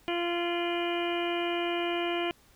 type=harmonic tone with a mistuned harmonic; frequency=345.3 Hz; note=F4; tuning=20 cents flat; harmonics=1 / 2 / 3 / 4 / 5 / 6 / 7 / 8 / 9; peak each=-30 / -34 / -40 / -42 / -43 / -43 / -38 / -39 / -43 dBFS; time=0.08-2.31 s; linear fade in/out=0 ms; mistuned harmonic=8; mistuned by=+72 cents; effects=pink hiss -61 dBFS RMS until 2.55 s